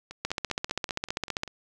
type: two click trains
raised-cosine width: 0.2 ms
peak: -23 / -11 dBFS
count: 8 / 19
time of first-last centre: 0.11-1.477 / 0.25-1.434 s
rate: 5.12 / 15.2 Hz
effects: none